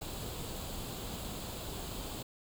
pink noise with comb filter, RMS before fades -41 dBFS, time 0.01-2.23 s, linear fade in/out 10 ms, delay 0.26 ms, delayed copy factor +0.55, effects none

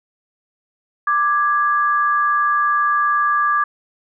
sine tone pair together, 1178.7 / 1661.2 Hz, D6 / G#6, +6 / 0 cents, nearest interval tritone, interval 594 cents, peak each -15 / -20 dBFS, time 1.07-3.64 s, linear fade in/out 5 ms, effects none

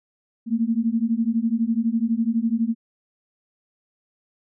sine beating tone pair, 222.6 / 234.6 Hz, A3 / A#3, +20 / +11 cents, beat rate 12 Hz, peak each -22 / -22 dBFS, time 0.46-2.75 s, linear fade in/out 50 ms, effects none

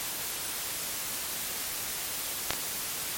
clicks, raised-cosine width 0.2 ms, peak -7 / -12 dBFS, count 2, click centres 2.506 / 2.534 s, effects white hiss -34 dBFS RMS until 3.17 s + MP3 64 kbps

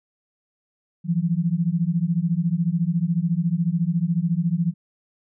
sine beating tone pair, 163.1 / 177.1 Hz, E3 / F3, -18 / +24 cents, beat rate 14 Hz, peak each -22 / -22 dBFS, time 1.04-4.74 s, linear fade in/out 50 ms, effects none

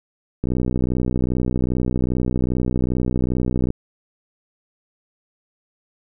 click train, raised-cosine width 3 ms, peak -9 dBFS, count 205, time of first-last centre 0.44-3.704 s, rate 62.5 Hz, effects none

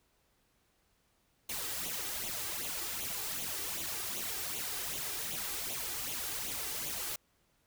white noise with flanger, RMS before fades -38 dBFS, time 1.49-7.16 s, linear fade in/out 5 ms, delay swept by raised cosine 0.29 to 2.59 ms, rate 2.6 Hz, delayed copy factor +0.65, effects pink hiss -73 dBFS RMS until 7.66 s

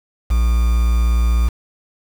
triangle tone with quantisation, 58.2 Hz, A#1, 2 cents flat, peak -10 dBFS, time 0.3-1.49 s, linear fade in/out 10 ms, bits 5, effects none

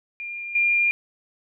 sine tone with level steps, 2402 Hz, D7, 38 cents sharp, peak -30 / -17 dBFS, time 0.2-0.91 s, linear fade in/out 0 ms, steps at 0.55 s, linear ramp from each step 5 ms, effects none

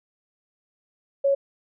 sine tone, 554.4 Hz, C#5, in tune, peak -17 dBFS, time 1.24-1.35 s, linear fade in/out 10 ms, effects none

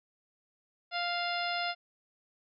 harmonic tone with a mistuned harmonic, 698.5 Hz, F5, in tune, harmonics 1 / 2 / 3 / 4 / 5 / 6 / 7, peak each -34 / -37 / -39 / -40 / -41 / -42 / -42 dBFS, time 0.91-1.75 s, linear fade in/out 50 ms, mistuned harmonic 7, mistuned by +57 cents, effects none

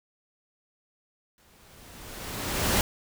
pink noise with exponential growth, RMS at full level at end -22 dBFS, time 1.38-2.81 s, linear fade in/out 1 ms, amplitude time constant 310 ms, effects none

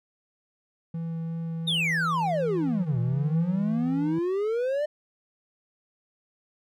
triangle tone with vibrato, 164.81 Hz, E3, in tune, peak -27 dBFS, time 0.94-4.19 s, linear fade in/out 5 ms, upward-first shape sine, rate 2.8 Hz, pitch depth 8 cents each way
triangle exponential two-way sweep, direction down then up, 3777 to 116.2 to 610 Hz, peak -22 dBFS, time 1.67-4.86 s, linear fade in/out 10 ms, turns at 2.99 s
effects none

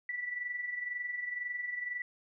sine tone with amplitude modulation, 1963 Hz, B6, 11 cents flat, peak -32 dBFS, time 0.09-2.02 s, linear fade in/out 2 ms, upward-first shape sine, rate 22 Hz, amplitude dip 60%, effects none

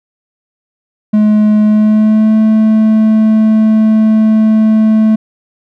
triangle tone with pitch glide, 212.2 to 218.2 Hz, G#3 to A3, +38 to -14 cents, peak -3 dBFS, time 1.13-5.16 s, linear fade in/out 10 ms, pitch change +48 cents, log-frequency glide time 1.64-2.37 s, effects none

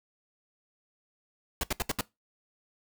pink noise bursts, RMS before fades -29 dBFS, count 5, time 1.61-2.01 s, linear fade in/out 2 ms, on 24 ms, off 70 ms, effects noise-tail reverb RT60 0.2 s tail -21 dB re dry

